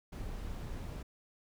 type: noise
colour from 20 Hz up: brown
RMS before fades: -41 dBFS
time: 0.12-1.03 s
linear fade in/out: 10 ms
effects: none